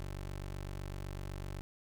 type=tone; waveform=20% pulse; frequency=47.88 Hz; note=G1; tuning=40 cents flat; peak=-35 dBFS; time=0-1.61 s; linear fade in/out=0 ms; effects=none